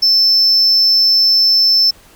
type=tone; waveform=triangle; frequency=5300 Hz; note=E8; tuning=9 cents sharp; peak=-6 dBFS; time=0.02-1.91 s; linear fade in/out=10 ms; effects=tanh soft clip ceiling -3 dBFS + pink hiss -45 dBFS RMS until 2.15 s